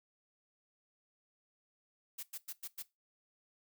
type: noise bursts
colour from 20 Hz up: blue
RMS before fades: -43 dBFS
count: 5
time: 2.18-2.827 s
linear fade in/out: 10 ms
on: 51 ms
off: 98 ms
effects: noise-tail reverb RT60 0.2 s tail -18 dB re dry